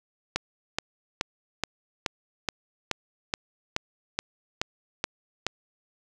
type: click train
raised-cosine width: 0.2 ms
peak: -8 dBFS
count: 13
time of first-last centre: 0.36-5.466 s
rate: 2.35 Hz
effects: none